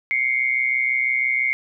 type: tone pair together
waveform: sine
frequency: 2104 / 2230 Hz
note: C7 / C#7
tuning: +9 / +10 cents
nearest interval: minor second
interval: 101 cents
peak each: -20 / -22 dBFS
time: 0.11-1.53 s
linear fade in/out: 0 ms
effects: none